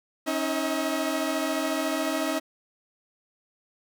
sawtooth tone cluster, 273.3 / 313.5 / 641 Hz, C#4 / D#4 / E5, -24 / +13 / -49 cents, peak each -26 dBFS, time 0.26-2.4 s, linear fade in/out 20 ms, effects none

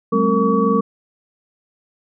sine tone cluster, 190.2 / 213.8 / 263.3 / 458.6 / 1134 Hz, F#3 / A3 / C4 / A#4 / C#6, +48 / -49 / +11 / -28 / +39 cents, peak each -20 / -19 / -22 / -18 / -20 dBFS, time 0.12-0.81 s, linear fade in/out 10 ms, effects none

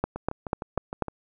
two click trains, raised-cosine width 1 ms, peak -10 / -19 dBFS, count 5 / 7, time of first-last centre 0.04-1.023 / 0.16-1.083 s, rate 4.07 / 6.5 Hz, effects none

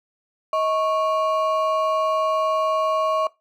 triangle ring-modulated tone, 868 Hz, A5, 24 cents flat, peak -14 dBFS, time 0.53-3.27 s, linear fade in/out 2 ms, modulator 235 Hz, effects noise-tail reverb RT60 0.2 s tail -20 dB re dry

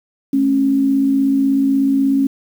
sine tone pair together, 217.2 / 273.6 Hz, A3 / C#4, -22 / -23 cents, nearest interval major third, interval 399 cents, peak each -22 / -12 dBFS, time 0.33-2.27 s, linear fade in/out 5 ms, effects 7-bit

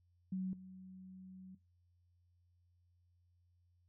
sine tone with level steps, 187 Hz, F#3, 19 cents sharp, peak -36 / -50 dBFS, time 0.32-1.55 s, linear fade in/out 5 ms, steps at 0.53 s, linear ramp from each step 2 ms, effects noise-tail reverb RT60 0.2 s tail -17 dB re dry + added 88 Hz sine -70 dBFS peak until 3.88 s

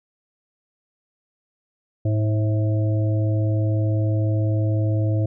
harmonic tone with a mistuned harmonic, 107 Hz, A2, 48 cents flat, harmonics 1 / 3 / 5 / 6, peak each -18 / -28 / -32 / -34 dBFS, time 2.05-5.26 s, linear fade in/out 5 ms, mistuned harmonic 6, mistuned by +35 cents, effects none

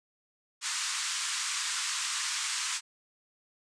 white band-pass noise, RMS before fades -33 dBFS, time 0.61-2.81 s, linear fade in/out 50 ms, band 1000 to 8600 Hz, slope 48 dB/octave, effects none

